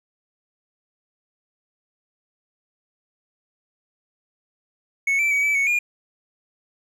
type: tone with pitch steps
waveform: triangle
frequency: 2207 / 2330 / 2264 / 2306 / 2218 / 2423 Hz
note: C#7 / D7 / C#7 / D7 / C#7 / D#7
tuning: -8 / -14 / +36 / -32 / 0 / -47 cents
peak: -16 dBFS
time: 5.07-5.79 s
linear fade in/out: 5 ms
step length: 120 ms
effects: none